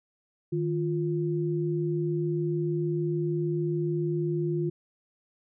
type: tone pair together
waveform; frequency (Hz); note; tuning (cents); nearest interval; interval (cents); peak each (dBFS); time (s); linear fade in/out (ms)
sine; 154.43 / 349.2; D#3 / F4; -13 / 0; octave + major second; 1413; -28; 0.52-4.7; 10
effects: none